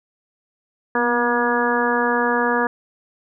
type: harmonic tone with a mistuned harmonic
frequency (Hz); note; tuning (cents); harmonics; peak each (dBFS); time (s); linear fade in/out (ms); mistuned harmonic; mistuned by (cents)
239.7; A#3; +48; 1 / 2 / 3 / 4 / 5 / 6 / 7; -24 / -22 / -27 / -23 / -26 / -28 / -23; 0.95-2.67; 2; 1; +34
effects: none